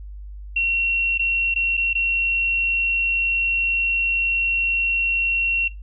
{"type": "tone with dropouts", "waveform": "sine", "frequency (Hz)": 2731, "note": "F7", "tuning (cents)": -39, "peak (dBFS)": -17, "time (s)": [0.56, 5.68], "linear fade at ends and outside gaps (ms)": 5, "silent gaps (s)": [[1.178, 1.193], [1.541, 1.559], [1.77, 1.775], [1.932, 1.951]], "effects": ["noise-tail reverb RT60 0.2 s tail -17 dB re dry", "added 50 Hz sine -33 dBFS peak until 5.82 s"]}